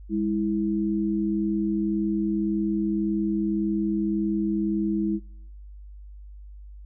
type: tone pair together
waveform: sine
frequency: 203.9 / 325.7 Hz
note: G#3 / E4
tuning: -32 / -21 cents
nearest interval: minor sixth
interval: 811 cents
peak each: -25 dBFS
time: 0.09-5.2 s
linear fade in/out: 50 ms
effects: noise-tail reverb RT60 0.9 s tail -25 dB re dry + added 50 Hz sine -40 dBFS peak until 6.85 s